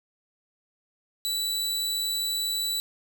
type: tone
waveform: sawtooth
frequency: 3951 Hz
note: B7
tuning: in tune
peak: -23 dBFS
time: 1.25-2.8 s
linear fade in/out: 0 ms
effects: none